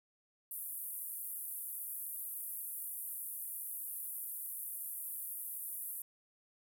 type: band-pass noise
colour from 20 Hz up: white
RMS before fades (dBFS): -43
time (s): 0.51-6.02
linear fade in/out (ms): 2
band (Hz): 10000 to 15000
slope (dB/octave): 48
effects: none